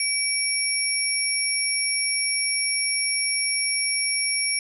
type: tone cluster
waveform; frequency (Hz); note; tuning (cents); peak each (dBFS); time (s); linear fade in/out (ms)
sine; 2290 / 5510 / 10560; D7 / F8 / E9; -44 / -24 / +2; -26; 0-4.59; 2
effects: none